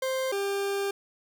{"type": "tone pair in turn", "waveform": "40% pulse", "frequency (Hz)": [524, 397.9], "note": ["C5", "G4"], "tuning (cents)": [2, 26], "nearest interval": "perfect fourth", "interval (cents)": 476, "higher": "first", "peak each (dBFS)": -26, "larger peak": "neither", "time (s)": [[0.02, 0.32], [0.32, 0.91]], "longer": "second", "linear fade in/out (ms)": 5, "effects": []}